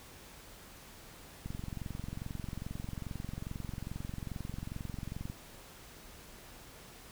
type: click train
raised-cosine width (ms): 5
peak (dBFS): -27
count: 87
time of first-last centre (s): 1.46-5.299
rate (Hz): 22.4
effects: pink hiss -53 dBFS RMS until 7.11 s